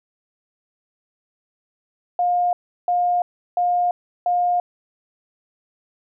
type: tone bursts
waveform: sine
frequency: 710 Hz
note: F5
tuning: 28 cents sharp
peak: -16 dBFS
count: 4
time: 2.19-4.6 s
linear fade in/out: 2 ms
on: 340 ms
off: 350 ms
effects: none